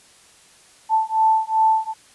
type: beating tone pair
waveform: sine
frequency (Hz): 880 / 882.6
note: A5 / A5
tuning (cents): 0 / +5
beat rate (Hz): 2.6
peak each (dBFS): -18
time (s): 0.89-1.94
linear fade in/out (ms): 50
effects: white hiss -51 dBFS RMS until 2.14 s + resampled to 24000 Hz